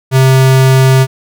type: tone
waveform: square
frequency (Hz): 131.9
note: C3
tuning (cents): +14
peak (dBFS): -5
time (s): 0.11-1.07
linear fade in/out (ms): 50
effects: none